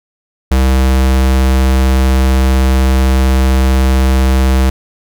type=tone; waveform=square; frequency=65.41 Hz; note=C2; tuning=in tune; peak=-8 dBFS; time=0.51-4.7 s; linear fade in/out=5 ms; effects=none